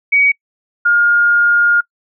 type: tone pair in turn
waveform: sine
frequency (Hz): 2258 / 1418.6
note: C#7 / F6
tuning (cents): +31 / +27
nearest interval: minor sixth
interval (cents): 804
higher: first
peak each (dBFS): -8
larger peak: neither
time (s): 0.12-0.32 / 0.85-1.81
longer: second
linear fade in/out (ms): 10
effects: noise-tail reverb RT60 0.1 s tail -25 dB re dry